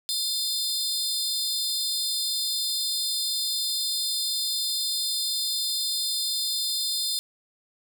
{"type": "tone cluster", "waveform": "sawtooth", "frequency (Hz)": [3591, 4212, 4963], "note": ["A7", "C8", "D#8"], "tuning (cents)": [35, 11, -5], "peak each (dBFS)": -27, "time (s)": [0.09, 7.19], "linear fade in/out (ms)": 0, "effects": []}